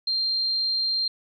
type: tone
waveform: sine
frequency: 4179 Hz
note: C8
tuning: 3 cents flat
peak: -22 dBFS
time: 0.07-1.08 s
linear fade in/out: 5 ms
effects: none